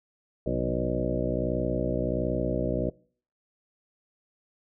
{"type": "harmonic tone with a mistuned harmonic", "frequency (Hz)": 61.4, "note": "B1", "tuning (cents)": -9, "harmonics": [1, 2, 3, 4, 5, 6, 8, 9, 10], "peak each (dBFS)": [-34, -34, -34, -34, -34, -34, -34, -34, -34], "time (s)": [0.46, 2.9], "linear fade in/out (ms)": 5, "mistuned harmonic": 2, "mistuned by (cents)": 91, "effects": ["noise-tail reverb RT60 0.5 s tail -24 dB re dry"]}